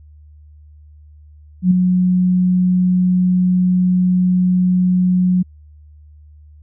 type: tone with ADSR envelope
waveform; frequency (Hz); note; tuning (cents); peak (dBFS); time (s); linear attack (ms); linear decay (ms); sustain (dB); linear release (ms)
sine; 182; F#3; -28; -6; 1.62-5.43; 90; 6; -5; 14
effects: added 75 Hz sine -40 dBFS peak until 6.62 s